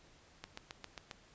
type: click train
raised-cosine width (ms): 0.2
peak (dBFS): -26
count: 6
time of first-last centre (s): 0.44-1.112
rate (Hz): 7.44
effects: pink hiss -63 dBFS RMS until 1.34 s + resampled to 16000 Hz